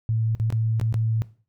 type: tone with dropouts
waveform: sine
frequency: 111.8 Hz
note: A2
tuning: 28 cents sharp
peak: -20 dBFS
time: 0.09-1.22 s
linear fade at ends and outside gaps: 0 ms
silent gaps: 0.35-0.399 / 0.503-0.525 / 0.798-0.813 / 0.926-0.942 s
effects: noise-tail reverb RT60 0.4 s tail -18 dB re dry

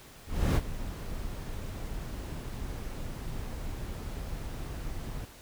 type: noise with ADSR envelope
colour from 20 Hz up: brown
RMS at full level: -22 dBFS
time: 0.26-5.26 s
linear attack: 300 ms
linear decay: 46 ms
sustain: -15 dB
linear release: 19 ms
effects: pink hiss -52 dBFS RMS until 5.41 s

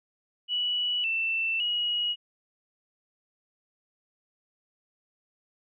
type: tone with pitch steps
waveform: sine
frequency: 2944 / 2672 / 2902 Hz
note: F#7 / E7 / F#7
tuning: -9 / +23 / -34 cents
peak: -25 dBFS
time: 0.48-2.16 s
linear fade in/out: 50 ms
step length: 560 ms
effects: none

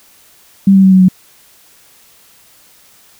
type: tone with pitch steps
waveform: sine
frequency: 195.3 / 192.61 / 189.96 / 187.34 / 184.77 Hz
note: G3 / G3 / F#3 / F#3 / F#3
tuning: -6 / -30 / +46 / +22 / -2 cents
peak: -3 dBFS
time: 0.67-1.085 s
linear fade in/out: 5 ms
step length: 83 ms
effects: white hiss -46 dBFS RMS until 3.19 s

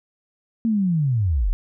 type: linear sweep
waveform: sine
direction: down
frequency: 232.4 to 33 Hz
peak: -17 dBFS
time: 0.65-1.53 s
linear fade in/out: 0 ms
effects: none

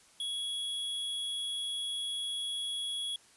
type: tone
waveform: square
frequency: 3345 Hz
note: G#7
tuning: 12 cents sharp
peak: -34 dBFS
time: 0.2-3.16 s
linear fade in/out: 2 ms
effects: white hiss -61 dBFS RMS until 3.36 s + resampled to 24000 Hz

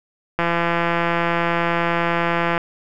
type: click train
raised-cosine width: 0.5 ms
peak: -5 dBFS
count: 373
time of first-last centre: 0.39-2.578 s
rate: 170 Hz
effects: none

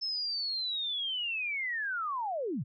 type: linear sweep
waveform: sine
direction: down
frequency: 5274 to 94.4 Hz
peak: -31 dBFS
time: 0.01-2.64 s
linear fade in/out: 20 ms
effects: none

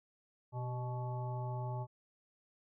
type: harmonic tone with a mistuned harmonic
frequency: 123.47 Hz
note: B2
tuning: in tune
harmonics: 1 / 3 / 5 / 7 / 9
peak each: -37 / -50 / -48 / -45 / -54 dBFS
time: 0.52-1.87 s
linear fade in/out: 50 ms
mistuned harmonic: 3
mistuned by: +63 cents
effects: none

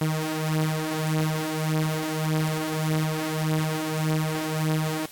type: beating tone pair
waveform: sawtooth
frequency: 155.4 / 157.1 Hz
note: D#3 / D#3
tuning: -2 / +17 cents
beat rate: 1.7 Hz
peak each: -24 / -22 dBFS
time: 0.01-5.06 s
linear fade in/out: 5 ms
effects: white hiss -46 dBFS RMS until 5.11 s + AAC 64 kbps

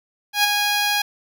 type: tone with ADSR envelope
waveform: 10% pulse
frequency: 824 Hz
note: G#5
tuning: 14 cents flat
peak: -5 dBFS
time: 0.33-1.02 s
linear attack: 110 ms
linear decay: 14 ms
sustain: -5 dB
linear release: 5 ms
effects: none

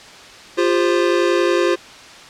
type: chord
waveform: square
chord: F suspended second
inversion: none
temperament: equal with one note detuned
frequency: 349.2 / 400 / 523.3 Hz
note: F4 / G4 / C5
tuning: 0 / +35 / 0 cents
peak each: -17 / -21 / -21 dBFS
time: 0.57-1.76 s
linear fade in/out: 20 ms
effects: white hiss -39 dBFS RMS until 2.29 s + low-pass 5000 Hz 12 dB/octave

